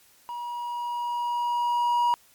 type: tone with level ramp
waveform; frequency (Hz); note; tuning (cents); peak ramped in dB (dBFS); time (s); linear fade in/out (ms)
triangle; 959; A#5; +49; -30 to -17; 0.29-2.14; 0
effects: white hiss -58 dBFS RMS until 2.34 s + MP3 96 kbps